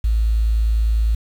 sine tone with quantisation, 55 Hz, A1, in tune, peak -14 dBFS, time 0.04-1.15 s, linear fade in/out 5 ms, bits 7, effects none

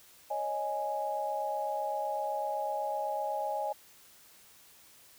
sine chord, C# suspended second, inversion none, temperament equal, 554.4 / 622.3 / 830.6 Hz, C#5 / D#5 / G#5, 0 / 0 / 0 cents, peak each -38 / -36 / -33 dBFS, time 0.3-3.73 s, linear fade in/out 10 ms, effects white hiss -58 dBFS RMS until 5.18 s

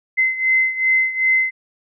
sine beating tone pair, 2057 / 2059.6 Hz, C7 / C7, -30 / -28 cents, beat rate 2.6 Hz, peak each -16 / -20 dBFS, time 0.17-1.51 s, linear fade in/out 20 ms, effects none

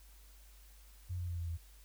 sine tone with pitch steps, 90 / 88.2 / 86.43 / 84.7 / 83.01 Hz, F#2 / F2 / F2 / E2 / E2, -47 / +18 / -17 / +48 / +13 cents, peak -36 dBFS, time 1.09-1.575 s, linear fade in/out 20 ms, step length 97 ms, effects added 50 Hz sine -56 dBFS peak until 1.84 s + white hiss -64 dBFS RMS until 1.84 s

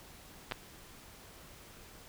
clicks, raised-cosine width 0.3 ms, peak -21 / -18 dBFS, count 2, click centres 0.513 / 0.521 s, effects pink hiss -54 dBFS RMS until 2.08 s

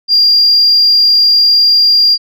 sine tone, 4787 Hz, D8, 32 cents sharp, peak -4 dBFS, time 0.08-2.18 s, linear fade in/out 50 ms, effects tanh soft clip ceiling 0 dBFS

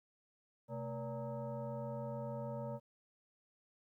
sine tone with frequency modulation, 222.7 Hz, A3, 21 cents sharp, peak -39 dBFS, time 0.68-2.8 s, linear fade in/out 50 ms, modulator 352 Hz, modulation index 1.7, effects 13-bit

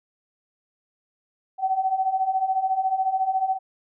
sine beating tone pair, 751 / 765 Hz, F#5 / G5, +26 / -42 cents, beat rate 14 Hz, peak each -26 / -22 dBFS, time 1.58-3.59 s, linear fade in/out 50 ms, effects none

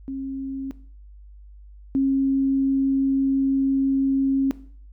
sine tone pair in turn, 269.3 / 270.6 Hz, C#4 / C#4, -50 / -42 cents, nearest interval unison, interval 8 cents, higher second, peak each -27 / -17 dBFS, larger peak second, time 0.08-0.71 / 1.95-4.51 s, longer second, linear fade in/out 0 ms, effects noise-tail reverb RT60 0.5 s tail -17 dB re dry + added 50 Hz sine -42 dBFS peak until 4.92 s

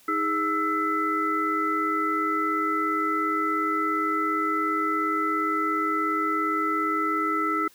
sine tone cluster, 315.3 / 412.5 / 1321 / 2015 Hz, D#4 / G#4 / E6 / B6, +23 / -12 / +3 / +34 cents, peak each -29 / -33 / -24 / -33 dBFS, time 0.08-7.68 s, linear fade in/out 5 ms, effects white hiss -56 dBFS RMS until 7.74 s

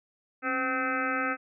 harmonic tone with a mistuned harmonic, 257.6 Hz, C4, 27 cents flat, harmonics 1 / 2 / 3 / 5 / 6 / 7 / 8 / 9 / 10, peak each -34 / -36 / -38 / -31 / -32 / -41 / -37 / -42 / -40 dBFS, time 0.42-1.37 s, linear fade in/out 50 ms, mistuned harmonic 1, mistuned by +75 cents, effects none

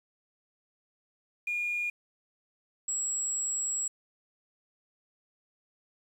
sine tone pair in turn, 2430 / 7715 Hz, D#7 / B8, -42 / -41 cents, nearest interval octave + minor sixth, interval 2001 cents, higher second, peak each -28 dBFS, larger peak neither, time 1.47-1.9 / 2.88-3.88 s, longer second, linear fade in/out 5 ms, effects tanh soft clip ceiling -24 dBFS + 9-bit

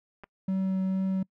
clicks, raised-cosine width 0.5 ms, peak -30 dBFS, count 2, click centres 0.236 / 0.241 s
triangle tone with vibrato, 189.8 Hz, F#3, 44 cents sharp, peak -23 dBFS, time 0.48-1.23 s, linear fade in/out 5 ms, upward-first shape triangle, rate 2.2 Hz, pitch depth 9 cents each way
effects noise-tail reverb RT60 0.1 s tail -25 dB re dry

